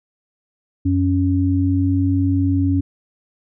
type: tone pair together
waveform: sine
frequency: 92.56 / 277.2 Hz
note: F#2 / C#4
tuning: +1 / 0 cents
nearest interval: octave + perfect fifth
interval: 1899 cents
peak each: -17 dBFS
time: 0.85-2.81 s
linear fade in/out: 10 ms
effects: none